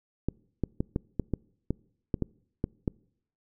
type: clicks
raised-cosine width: 3 ms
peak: -14 dBFS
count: 11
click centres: 0.286 / 0.637 / 0.805 / 0.961 / 1.197 / 1.337 / 1.706 / 2.142 / 2.223 / 2.641 / 2.878 s
effects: noise-tail reverb RT60 0.7 s tail -26 dB re dry